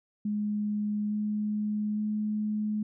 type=tone with pitch steps; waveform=sine; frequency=209 / 210.6 / 212.2 Hz; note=G#3 / G#3 / G#3; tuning=+11 / +24 / +38 cents; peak=-27 dBFS; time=0.25-2.83 s; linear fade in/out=5 ms; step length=860 ms; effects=none